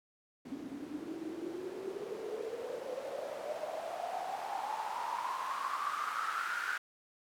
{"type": "noise with band-pass filter sweep", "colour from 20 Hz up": "white", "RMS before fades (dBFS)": -39, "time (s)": [0.45, 6.78], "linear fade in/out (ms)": 5, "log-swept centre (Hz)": [260, 1500], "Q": 9.6, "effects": []}